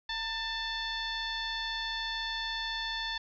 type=tone with frequency modulation; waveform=sine; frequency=2656 Hz; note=E7; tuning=12 cents sharp; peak=-32 dBFS; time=0.09-3.18 s; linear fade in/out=5 ms; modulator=873 Hz; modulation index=2.1; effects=none